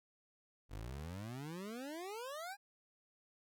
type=exponential sweep; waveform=25% pulse; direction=up; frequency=46.25 to 830.6 Hz; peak=-40 dBFS; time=0.69-2.57 s; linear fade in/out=50 ms; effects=none